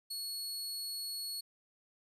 sawtooth tone, 4360 Hz, C#8, 29 cents flat, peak -35 dBFS, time 0.1-1.41 s, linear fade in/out 10 ms, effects resampled to 32000 Hz + 12-bit

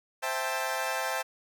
20% pulse chord, A minor seventh, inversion first, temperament equal with one note detuned, 523.3 / 659.3 / 790.8 / 880 Hz, C5 / E5 / G5 / A5, 0 / 0 / +15 / 0 cents, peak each -30 dBFS, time 0.22-1.23 s, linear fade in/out 20 ms, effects none

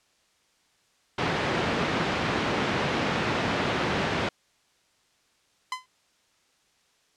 pink band-pass noise, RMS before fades -27 dBFS, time 1.18-4.29 s, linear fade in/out 5 ms, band 140 to 3000 Hz, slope 12 dB/octave
sawtooth tone with exponential decay, 1020 Hz, C6, 44 cents flat, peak -21 dBFS, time 5.72-5.86 s, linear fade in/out 2 ms, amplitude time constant 30 ms
effects white hiss -66 dBFS RMS until 7.16 s + low-pass 7000 Hz 12 dB/octave

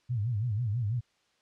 sine tone with vibrato, 112.2 Hz, A2, 34 cents sharp, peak -27 dBFS, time 0.09-1.01 s, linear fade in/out 20 ms, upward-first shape sine, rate 6.1 Hz, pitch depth 200 cents each way, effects white hiss -70 dBFS RMS until 1.41 s + low-pass 5000 Hz 12 dB/octave

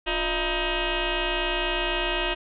sine tone with frequency modulation, 1252 Hz, D#6, 10 cents sharp, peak -23 dBFS, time 0.06-2.35 s, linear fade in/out 20 ms, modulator 321 Hz, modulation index 6.1, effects none

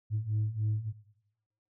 sine beating tone pair, 105.3 / 108.7 Hz, G#2 / A2, +24 / -21 cents, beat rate 3.4 Hz, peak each -32 / -28 dBFS, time 0.1-0.93 s, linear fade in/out 50 ms, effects noise-tail reverb RT60 0.9 s tail -19 dB re dry + tanh soft clip ceiling -24 dBFS

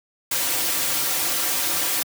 white noise with comb filter, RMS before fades -23 dBFS, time 0.31-2.03 s, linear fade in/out 5 ms, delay 4.7 ms, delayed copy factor -0.95, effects high-pass 150 Hz 12 dB/octave

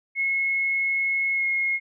sine tone with pitch glide, 2176 to 2156 Hz, C#7 to C#7, -33 to -49 cents, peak -21 dBFS, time 0.15-1.8 s, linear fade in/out 50 ms, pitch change -16 cents, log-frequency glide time 1.33-1.45 s, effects none

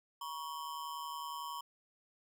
square ring-modulated tone, 1033 Hz, C6, 22 cents flat, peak -38 dBFS, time 0.21-1.61 s, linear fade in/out 5 ms, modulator 75.4 Hz, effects none

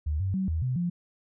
sine tone with pitch steps, 75.5 / 95.5 / 189.8 / 80.6 / 127.3 / 174.9 Hz, D2 / G2 / F#3 / E2 / C3 / F3, +48 / -45 / +44 / -38 / -47 / +3 cents, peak -25 dBFS, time 0.06-0.9 s, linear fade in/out 10 ms, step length 140 ms, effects none

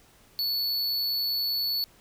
square tone, 4435 Hz, C#8, in tune, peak -26 dBFS, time 0.39-1.84 s, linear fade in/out 0 ms, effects pink hiss -58 dBFS RMS until 2 s

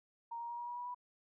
sine tone with pitch steps, 932.3 / 940.4 / 948.6 / 956.9 / 965.2 / 973.6 / 982 Hz, A#5 / A#5 / A#5 / A#5 / B5 / B5 / B5, 0 / +15 / +30 / +45 / -40 / -25 / -10 cents, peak -40 dBFS, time 0.31-0.947 s, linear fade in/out 10 ms, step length 91 ms, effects none

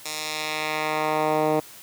10% pulse tone with band-pass filter sweep, 154.4 Hz, D#3, 13 cents flat, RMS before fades -25 dBFS, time 0.05-1.6 s, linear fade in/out 5 ms, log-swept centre 6800 to 480 Hz, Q 0.86, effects white hiss -45 dBFS RMS until 1.82 s + high-pass 60 Hz 12 dB/octave

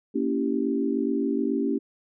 sine chord, A# diminished seventh, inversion none, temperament equal with one note detuned, 233.1 / 280.2 / 329.6 / 392 Hz, A#3 / C#4 / E4 / G4, 0 / +19 / 0 / 0 cents, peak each -28 / -26 / -31 / -29 dBFS, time 0.14-1.79 s, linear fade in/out 20 ms, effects none

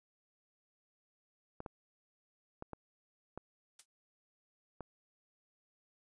clicks, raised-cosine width 1 ms, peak -29 dBFS, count 6, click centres 1.604 / 1.662 / 2.624 / 2.733 / 3.376 / 4.807 s
blue noise with exponential decay, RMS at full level -45 dBFS, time 3.79-3.86 s, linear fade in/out 5 ms, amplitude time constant 15 ms
effects resampled to 22050 Hz

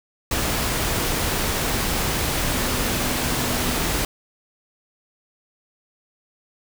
sine tone in noise, 246.9 Hz, B3, in tune, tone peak -31 dBFS, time 2.56-3.76 s, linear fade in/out 2 ms, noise pink, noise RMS -23 dBFS, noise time 0.31-4.05 s, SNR -11 dB, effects none

